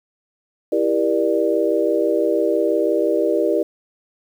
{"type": "chord", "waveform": "sine", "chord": "E half-diminished seventh", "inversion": "none", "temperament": "just", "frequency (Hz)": [329.6, 395.6, 474.7, 593.3], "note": ["E4", "G4", "Bb4", "D5"], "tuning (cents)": [0, 16, 31, 18], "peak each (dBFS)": -21, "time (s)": [0.72, 3.63], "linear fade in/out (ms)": 5, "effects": ["8-bit"]}